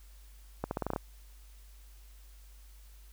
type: accelerating click train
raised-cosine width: 1 ms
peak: -18 dBFS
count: 8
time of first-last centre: 0.64-0.962 s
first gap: 71 ms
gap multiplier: 0.85
effects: added 50 Hz sine -51 dBFS peak until 3.12 s + white hiss -63 dBFS RMS until 3.12 s